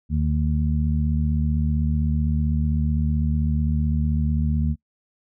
harmonic tone, 75.7 Hz, D#2, 47 cents flat, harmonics 1 / 2 / 3, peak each -21 / -24 / -26 dBFS, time 0.09-4.76 s, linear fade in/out 50 ms, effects noise-tail reverb RT60 0.1 s tail -24 dB re dry

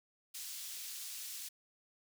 pink high-pass noise, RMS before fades -45 dBFS, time 0.34-1.49 s, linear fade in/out 10 ms, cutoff 4300 Hz, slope 12 dB/octave, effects none

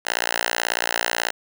5% pulse tone with high-pass filter, 58.27 Hz, A#1, in tune, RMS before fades -24 dBFS, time 0.05-1.31 s, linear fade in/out 10 ms, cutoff 1100 Hz, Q 0.92, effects none

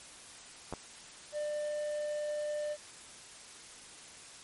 clicks, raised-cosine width 1 ms, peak -24 dBFS, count 2, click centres 0.726 / 0.737 s
triangle tone, 597 Hz, D5, 28 cents sharp, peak -31 dBFS, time 1.32-2.77 s, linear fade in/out 50 ms
effects white hiss -51 dBFS RMS until 4.43 s + MP3 48 kbps

